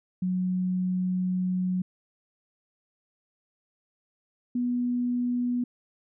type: tone pair in turn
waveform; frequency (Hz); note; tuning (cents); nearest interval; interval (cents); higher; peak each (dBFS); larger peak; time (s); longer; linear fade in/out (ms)
sine; 183.4 / 244.8; F#3 / B3; -15 / -15; perfect fourth; 500; second; -24; neither; 0.22-1.82 / 4.55-5.64; first; 5
effects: none